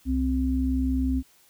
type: tone pair together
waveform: sine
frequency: 65.41 / 260.7 Hz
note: C2 / C4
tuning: 0 / -6 cents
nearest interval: 2 octaves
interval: 2394 cents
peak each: -25 / -24 dBFS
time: 0.05-1.23 s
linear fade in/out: 50 ms
effects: white hiss -59 dBFS RMS until 1.49 s